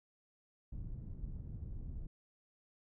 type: low-pass noise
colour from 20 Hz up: pink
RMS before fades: -44 dBFS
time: 0.72-2.07 s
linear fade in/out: 5 ms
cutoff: 120 Hz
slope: 12 dB/octave
effects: none